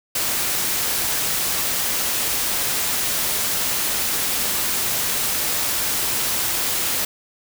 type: noise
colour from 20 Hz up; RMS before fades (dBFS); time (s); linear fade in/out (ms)
white; -22; 0.15-7.05; 5
effects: none